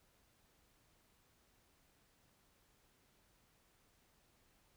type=silence; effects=pink hiss -73 dBFS RMS until 4.76 s